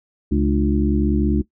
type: harmonic tone with a mistuned harmonic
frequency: 70.4 Hz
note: C#2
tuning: 27 cents sharp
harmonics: 1 / 2 / 3 / 4 / 5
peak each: -20 / -26 / -20 / -21 / -25 dBFS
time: 0.31-1.42 s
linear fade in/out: 10 ms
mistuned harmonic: 4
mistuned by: +91 cents
effects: noise-tail reverb RT60 0.1 s tail -18 dB re dry